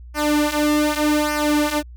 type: tone with flanger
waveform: sawtooth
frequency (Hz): 298.9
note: D4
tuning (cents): +31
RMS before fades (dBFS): -19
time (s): 0.14-1.83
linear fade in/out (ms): 50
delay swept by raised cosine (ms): 0.26 to 4.66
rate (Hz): 0.84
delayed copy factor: -0.8
effects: added 60 Hz sine -36 dBFS peak until 1.96 s